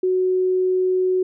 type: tone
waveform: sine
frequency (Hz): 370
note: F#4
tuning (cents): 0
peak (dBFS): -16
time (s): 0.03-1.23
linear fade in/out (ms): 5
effects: none